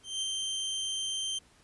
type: tone with ADSR envelope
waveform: sawtooth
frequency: 3136 Hz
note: G7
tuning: in tune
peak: -26 dBFS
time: 0.03-1.39 s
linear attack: 190 ms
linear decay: 15 ms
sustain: -2 dB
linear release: 10 ms
effects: pink hiss -62 dBFS RMS until 1.63 s + resampled to 24000 Hz